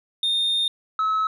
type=tone pair in turn; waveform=sine; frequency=3654 / 1291.9 Hz; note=A#7 / E6; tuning=-35 / -35 cents; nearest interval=octave + tritone; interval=1800 cents; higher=first; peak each=-17 / -17 dBFS; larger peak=neither; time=0.23-0.68 / 0.99-1.27 s; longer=first; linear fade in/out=2 ms; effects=tanh soft clip ceiling -18 dBFS